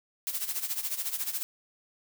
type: noise with tremolo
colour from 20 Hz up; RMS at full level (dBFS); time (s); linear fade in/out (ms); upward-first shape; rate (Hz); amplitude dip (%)
blue; -30; 0.27-1.43; 0; sine; 14; 75
effects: none